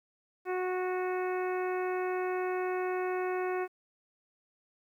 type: harmonic tone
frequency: 367.2 Hz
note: F#4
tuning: 13 cents flat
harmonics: 1 / 2 / 3 / 4 / 5 / 6 / 7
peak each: -31 / -37 / -41 / -43 / -45 / -47 / -48 dBFS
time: 0.45-3.68 s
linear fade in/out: 50 ms
effects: 11-bit